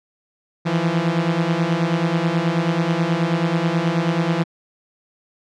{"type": "beating tone pair", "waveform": "sawtooth", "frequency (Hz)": [162.3, 171.6], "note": ["E3", "F3"], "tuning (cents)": [-27, -30], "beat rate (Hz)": 9.3, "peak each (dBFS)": [-17, -16], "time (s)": [0.65, 4.44], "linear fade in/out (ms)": 20, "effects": ["low-pass 4000 Hz 12 dB/octave"]}